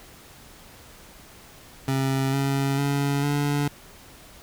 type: tone with pitch steps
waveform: 25% pulse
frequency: 134.5 / 137.72 / 141.02 / 144.4 Hz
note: C3 / C#3 / C#3 / D3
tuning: +48 / -11 / +30 / -29 cents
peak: -18 dBFS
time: 1.88-3.68 s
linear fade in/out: 2 ms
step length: 450 ms
effects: pink hiss -48 dBFS RMS until 4.42 s